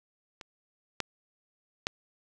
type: clicks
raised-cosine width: 0.2 ms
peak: -25 / -12 / -11 dBFS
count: 3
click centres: 0.412 / 1.003 / 1.869 s
effects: none